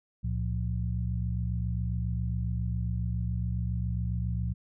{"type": "tone cluster", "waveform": "sine", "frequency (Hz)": [68.2, 115.5, 175.9], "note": ["C#2", "A#2", "F3"], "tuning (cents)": [-28, -16, 13], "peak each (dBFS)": [-31, -31, -36], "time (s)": [0.23, 4.54], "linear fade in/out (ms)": 20, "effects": []}